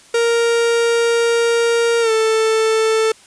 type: tone with pitch glide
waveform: 45% pulse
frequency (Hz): 466.2 to 442.3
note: A#4 to A4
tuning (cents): 0 to +9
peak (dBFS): -13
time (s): 0.14-3.12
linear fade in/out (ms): 5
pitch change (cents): -91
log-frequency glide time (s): 2.01-2.11
effects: white hiss -46 dBFS RMS until 3.26 s + resampled to 22050 Hz